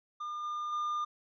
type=tone with level steps; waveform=triangle; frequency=1206 Hz; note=D6; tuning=46 cents sharp; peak=-34 / -32 / -29 dBFS; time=0.2-1.05 s; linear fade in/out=10 ms; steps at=0.43 / 0.72 s; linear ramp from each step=10 ms; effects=resampled to 16000 Hz